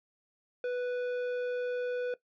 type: tone with tanh clipping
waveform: sine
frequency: 493.9 Hz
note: B4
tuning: in tune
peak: -32 dBFS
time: 0.64-2.14 s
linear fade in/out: 2 ms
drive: 11 dB
effects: noise-tail reverb RT60 0.1 s tail -17 dB re dry